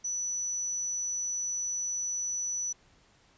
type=tone; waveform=sine; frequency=5940 Hz; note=F#8; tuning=6 cents sharp; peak=-30 dBFS; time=0.04-2.73 s; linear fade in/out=10 ms; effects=pink hiss -63 dBFS RMS until 3.37 s + resampled to 16000 Hz